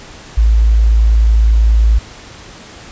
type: tone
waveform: sine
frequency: 55 Hz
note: A1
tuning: in tune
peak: -6 dBFS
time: 0.37-1.99 s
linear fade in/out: 10 ms
effects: pink hiss -35 dBFS RMS until 2.91 s + resampled to 16000 Hz